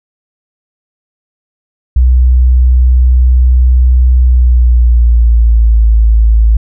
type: tone with pitch glide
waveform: sine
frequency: 62.5 to 55.04 Hz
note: B1 to A1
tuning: +21 to +1 cents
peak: -3 dBFS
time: 1.96-6.57 s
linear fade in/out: 5 ms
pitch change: -220 cents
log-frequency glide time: 4.21-5.86 s
effects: none